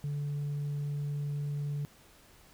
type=tone with tanh clipping; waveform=sine; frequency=144.9 Hz; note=D3; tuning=23 cents flat; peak=-32 dBFS; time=0.04-1.85 s; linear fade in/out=0 ms; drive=1 dB; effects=pink hiss -59 dBFS RMS until 2.53 s